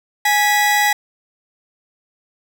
40% pulse tone pair together, 830.6 / 1957.3 Hz, G#5 / B6, 0 / -16 cents, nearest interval octave + minor third, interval 1484 cents, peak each -15 dBFS, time 0.25-0.93 s, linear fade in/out 5 ms, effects none

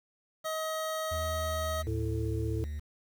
25% pulse tone, 633 Hz, D#5, 30 cents sharp, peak -28 dBFS, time 0.44-1.83 s, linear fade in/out 20 ms
triangle tone with pitch glide, 80 to 74.21 Hz, D#2 to D2, +49 to +19 cents, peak -32 dBFS, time 1.11-2.8 s, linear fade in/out 10 ms, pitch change -130 cents, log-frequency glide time 1.32-2.23 s
harmonic tone, 110 Hz, A2, in tune, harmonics 1 / 3 / 4, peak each -32 / -37 / -38 dBFS, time 1.87-2.64 s, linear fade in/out 0 ms
effects 9-bit

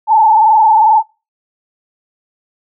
sine tone with frequency modulation, 874 Hz, A5, 12 cents flat, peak -5 dBFS, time 0.07-1.03 s, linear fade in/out 50 ms, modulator 22.4 Hz, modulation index 1.6, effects noise-tail reverb RT60 0.3 s tail -26 dB re dry

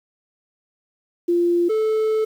sine / triangle tone pair in turn, 346.4 / 436.4 Hz, F4 / A4, -14 / -14 cents, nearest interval major third, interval 400 cents, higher second, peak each -15 dBFS, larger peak neither, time 1.28-1.69 / 1.69-2.25 s, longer second, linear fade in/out 10 ms, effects 8-bit

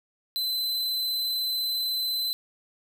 45% pulse tone, 4041 Hz, B7, 39 cents sharp, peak -25 dBFS, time 0.36-2.33 s, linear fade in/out 0 ms, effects none

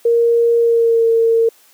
sine tone with pitch glide, 467.4 to 456.5 Hz, A#4 to A#4, +5 to -36 cents, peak -9 dBFS, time 0.05-1.49 s, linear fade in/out 5 ms, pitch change -41 cents, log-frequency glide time 0.58-1.07 s, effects white hiss -50 dBFS RMS until 1.73 s + high-pass 300 Hz 12 dB/octave

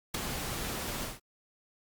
pink noise with ADSR envelope, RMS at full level -29 dBFS, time 0.14-1.2 s, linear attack 6 ms, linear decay 11 ms, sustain -7 dB, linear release 170 ms, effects Opus 48 kbps

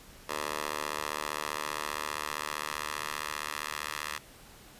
10% pulse tone with high-pass filter sweep, 75.2 Hz, D2, 42 cents sharp, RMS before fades -36 dBFS, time 0.28-4.19 s, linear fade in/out 20 ms, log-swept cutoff 710 to 1400 Hz, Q 1.1, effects pink hiss -53 dBFS RMS until 4.79 s + resampled to 32000 Hz

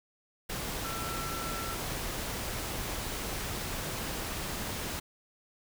sine tone in noise, 1342 Hz, E6, 31 cents sharp, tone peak -39 dBFS, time 0.84-1.75 s, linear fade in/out 10 ms, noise pink, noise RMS -36 dBFS, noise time 0.49-5 s, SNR -6 dB, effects none

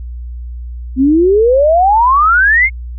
sine exponential sweep, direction up, 252 to 2200 Hz, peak -6 dBFS, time 0.96-2.7 s, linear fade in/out 50 ms, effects added 60 Hz sine -22 dBFS peak until 2.98 s

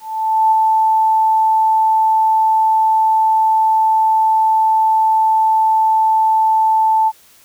sine tone with ADSR envelope, 880 Hz, A5, in tune, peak -8 dBFS, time 0-7.12 s, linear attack 520 ms, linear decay 4 ms, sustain -2 dB, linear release 46 ms, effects white hiss -48 dBFS RMS until 7.44 s

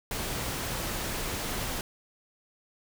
pink noise, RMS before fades -33 dBFS, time 0.11-1.81 s, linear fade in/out 2 ms, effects none

